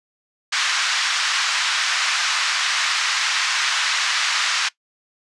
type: band-pass noise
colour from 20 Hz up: pink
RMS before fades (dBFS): -21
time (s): 0.52-4.69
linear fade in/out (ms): 10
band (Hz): 1200 to 6300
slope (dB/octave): 24
effects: noise-tail reverb RT60 0.1 s tail -20 dB re dry + resampled to 24000 Hz